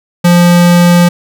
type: tone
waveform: square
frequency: 174.61 Hz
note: F3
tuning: in tune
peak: -4 dBFS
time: 0.24-1.09 s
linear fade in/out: 10 ms
effects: none